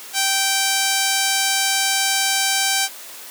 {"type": "tone", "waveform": "5% pulse", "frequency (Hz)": 780, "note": "G5", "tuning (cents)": -9, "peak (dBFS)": -5, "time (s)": [0.13, 2.89], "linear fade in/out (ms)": 50, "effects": ["white hiss -37 dBFS RMS until 3.3 s", "high-pass 300 Hz 12 dB/octave"]}